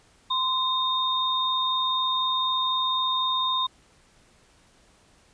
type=tone pair together; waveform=sine; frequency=1032 / 3678 Hz; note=C6 / A#7; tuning=-24 / -24 cents; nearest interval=octave + minor seventh; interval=2200 cents; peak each=-25 dBFS; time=0.3-3.67 s; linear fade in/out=10 ms; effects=pink hiss -59 dBFS RMS until 5.33 s + resampled to 22050 Hz